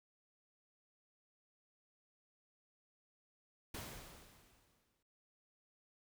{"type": "noise with exponential decay", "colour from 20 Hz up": "pink", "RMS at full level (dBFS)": -45, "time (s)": [3.74, 5.03], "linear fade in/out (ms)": 5, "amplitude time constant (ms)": 280, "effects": []}